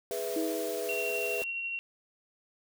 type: high-pass noise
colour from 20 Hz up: white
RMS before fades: -42 dBFS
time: 0.11-1.44 s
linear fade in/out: 2 ms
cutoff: 190 Hz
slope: 24 dB/octave
type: chord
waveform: sine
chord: E major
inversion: first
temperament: equal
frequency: 415.3 / 493.9 / 659.3 Hz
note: G#4 / B4 / E5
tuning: 0 / 0 / 0 cents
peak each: -36 / -36 / -37 dBFS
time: 0.11-1.42 s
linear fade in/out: 0 ms
type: tone with exponential decay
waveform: sine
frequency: 320 Hz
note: D#4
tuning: 49 cents sharp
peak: -28 dBFS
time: 0.36-1.38 s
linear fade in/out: 5 ms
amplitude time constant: 220 ms
type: tone with tremolo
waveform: sine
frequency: 2739 Hz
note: F7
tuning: 34 cents flat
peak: -31 dBFS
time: 0.89-1.79 s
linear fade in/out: 0 ms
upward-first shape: triangle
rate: 12 Hz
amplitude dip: 30%
effects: none